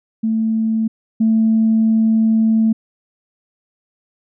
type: tone pair in turn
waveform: sine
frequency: 222.1 / 222.1 Hz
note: A3 / A3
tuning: +16 / +16 cents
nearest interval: unison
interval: 0 cents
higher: neither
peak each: -14 / -10 dBFS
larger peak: second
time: 0.23-0.88 / 1.2-2.73 s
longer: second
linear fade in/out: 10 ms
effects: tanh soft clip ceiling -6 dBFS